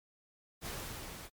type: noise with level ramp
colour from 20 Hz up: pink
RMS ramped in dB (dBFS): -40 to -48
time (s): 0.61-1.3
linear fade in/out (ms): 50
effects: MP3 96 kbps

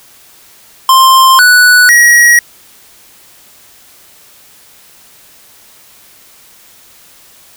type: tone with pitch steps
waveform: square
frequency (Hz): 1051 / 1480 / 1904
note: C6 / F#6 / A#6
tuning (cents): +7 / 0 / +36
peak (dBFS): -3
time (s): 0.89-2.39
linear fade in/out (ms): 2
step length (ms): 500
effects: white hiss -41 dBFS RMS until 7.56 s

